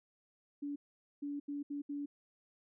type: tone bursts at uneven times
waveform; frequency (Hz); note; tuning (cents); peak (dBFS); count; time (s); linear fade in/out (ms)
sine; 287.2; D4; -39; -37; 5; 0.62-0.76 / 1.22-1.4 / 1.48-1.63 / 1.7-1.82 / 1.89-2.06; 10
effects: none